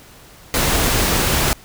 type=noise; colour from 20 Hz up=pink; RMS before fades=-17 dBFS; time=0.54-1.53 s; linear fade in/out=0 ms; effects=pink hiss -44 dBFS RMS until 1.64 s